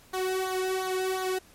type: tone with flanger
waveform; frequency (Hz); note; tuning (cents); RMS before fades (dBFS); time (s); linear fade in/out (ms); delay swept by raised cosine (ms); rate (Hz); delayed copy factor
sawtooth; 374.6; F#4; +21; -29; 0.13-1.39; 10; 0.37 to 1.77; 2.8; -0.8
effects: pink hiss -56 dBFS RMS until 1.54 s + MP3 64 kbps